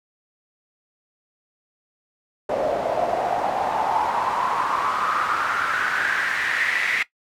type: noise with band-pass filter sweep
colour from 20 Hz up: pink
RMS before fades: -23 dBFS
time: 2.49-7.03 s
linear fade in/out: 5 ms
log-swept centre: 570 to 2100 Hz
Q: 5.9
effects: noise-tail reverb RT60 0.1 s tail -17 dB re dry